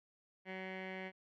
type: tone with low-pass filter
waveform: 15% pulse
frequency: 188.1 Hz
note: F#3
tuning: 29 cents sharp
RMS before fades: -45 dBFS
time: 0.45-1.12 s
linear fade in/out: 50 ms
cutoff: 2300 Hz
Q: 5.1
effects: none